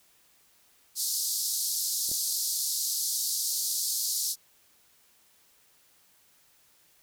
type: band-pass noise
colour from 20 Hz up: pink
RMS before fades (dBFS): -30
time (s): 0.95-4.36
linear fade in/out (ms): 50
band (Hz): 4300 to 15000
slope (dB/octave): 48
type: clicks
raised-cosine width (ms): 2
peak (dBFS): -37 / -30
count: 2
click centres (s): 2.091 / 2.116
effects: white hiss -63 dBFS RMS until 7.02 s